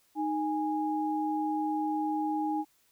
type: tone pair together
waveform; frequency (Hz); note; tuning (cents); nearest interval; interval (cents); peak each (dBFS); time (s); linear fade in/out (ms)
sine; 309.4 / 826; D#4 / G#5; -10 / -10; octave + perfect fourth; 1700; -30 / -31; 0.15-2.65; 50
effects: white hiss -68 dBFS RMS until 2.91 s